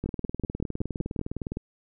two click trains, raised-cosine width 3 ms, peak -18 / -16 dBFS, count 31 / 7, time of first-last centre 0.04-1.571 / 0.06-1.192 s, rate 19.6 / 5.3 Hz, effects none

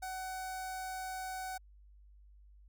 sawtooth tone with notch filter, 750 Hz, F#5, 23 cents sharp, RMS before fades -41 dBFS, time 0.02-1.58 s, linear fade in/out 10 ms, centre 2900 Hz, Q 1.2, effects added 50 Hz sine -56 dBFS peak until 2.68 s

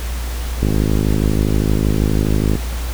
click train, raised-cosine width 3 ms, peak -4 dBFS, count 102, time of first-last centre 0.63-2.554 s, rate 52.5 Hz, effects added 59 Hz sine -20 dBFS peak until 2.93 s + pink hiss -31 dBFS RMS until 2.93 s

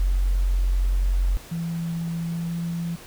sine tone, 45.3 Hz, F#1, 36 cents flat, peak -18 dBFS, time 0-1.37 s, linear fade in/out 0 ms
sine tone with pitch glide, 167.2 to 169.24 Hz, E3 to E3, +25 to +46 cents, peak -25 dBFS, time 1.51-2.96 s, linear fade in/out 10 ms, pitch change +21 cents, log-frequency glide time 2.22-2.57 s
effects pink hiss -44 dBFS RMS until 3.06 s

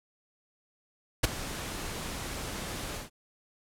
pink noise with ADSR envelope, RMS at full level -20 dBFS, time 1.23-3.1 s, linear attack 12 ms, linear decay 15 ms, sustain -17 dB, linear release 130 ms, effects low-pass 12000 Hz 12 dB/octave

